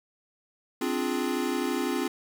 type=chord; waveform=square; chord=D half-diminished seventh; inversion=third; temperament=equal; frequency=261.6 / 293.7 / 349.2 / 415.3 Hz; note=C4 / D4 / F4 / Ab4; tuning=0 / 0 / 0 / 0 cents; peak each=-31 / -34 / -32 / -35 dBFS; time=0.81-2.08 s; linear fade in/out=5 ms; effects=9-bit